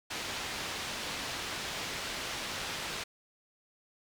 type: low-pass noise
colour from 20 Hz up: white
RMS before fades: -38 dBFS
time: 0.1-3.04 s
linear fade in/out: 10 ms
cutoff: 4300 Hz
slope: 12 dB/octave
effects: none